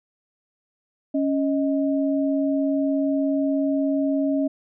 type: tone pair together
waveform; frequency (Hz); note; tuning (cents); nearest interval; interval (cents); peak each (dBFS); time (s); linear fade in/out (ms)
sine; 277.2 / 626.1; C#4 / D#5; 0 / +11; octave + major second; 1411; -20 / -26; 1.14-4.48; 10
effects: none